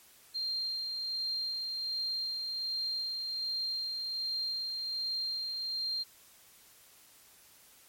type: tone with tremolo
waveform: sine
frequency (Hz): 4186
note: C8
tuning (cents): 0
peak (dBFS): -31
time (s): 0.34-6.04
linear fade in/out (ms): 20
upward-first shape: sine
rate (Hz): 1.3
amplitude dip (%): 30
effects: white hiss -59 dBFS RMS until 7.88 s + MP3 64 kbps